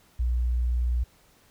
sine tone, 60.5 Hz, B1, 35 cents flat, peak -22 dBFS, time 0.19-1.04 s, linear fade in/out 10 ms, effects pink hiss -60 dBFS RMS until 1.5 s

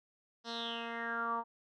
10% pulse tone with low-pass filter sweep, 232.1 Hz, A#3, 7 cents flat, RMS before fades -38 dBFS, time 0.44-1.44 s, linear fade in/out 50 ms, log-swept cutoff 4800 to 960 Hz, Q 7.6, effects none

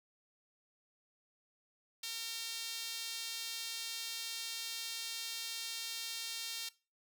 sawtooth tone with high-pass filter, 457.6 Hz, A#4, 32 cents flat, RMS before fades -42 dBFS, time 2.03-6.69 s, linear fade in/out 5 ms, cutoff 3600 Hz, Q 1.5, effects noise-tail reverb RT60 0.3 s tail -19 dB re dry

